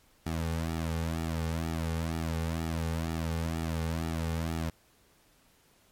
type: tone with flanger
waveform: sawtooth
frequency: 81.7 Hz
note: E2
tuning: 15 cents flat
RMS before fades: -32 dBFS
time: 0.26-4.7 s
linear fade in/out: 5 ms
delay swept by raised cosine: 1.9 to 3.1 ms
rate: 2.1 Hz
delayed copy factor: -0.85
effects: pink hiss -64 dBFS RMS until 5.91 s + MP3 64 kbps